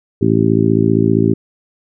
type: harmonic tone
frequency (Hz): 55.2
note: A1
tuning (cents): +6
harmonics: 2 / 3 / 4 / 5 / 6 / 7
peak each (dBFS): -17 / -17 / -17 / -17 / -17 / -17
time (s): 0.21-1.34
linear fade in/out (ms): 10
effects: none